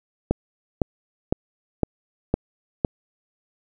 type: click train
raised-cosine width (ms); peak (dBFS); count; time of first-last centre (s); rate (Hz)
2; -5; 6; 0.31-2.848; 1.97
effects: none